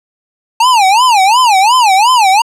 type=tone with vibrato; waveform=square; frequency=880 Hz; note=A5; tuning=in tune; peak=-6 dBFS; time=0.6-2.42 s; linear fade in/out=5 ms; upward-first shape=sine; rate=2.8 Hz; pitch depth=270 cents each way; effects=low-pass 9000 Hz 12 dB/octave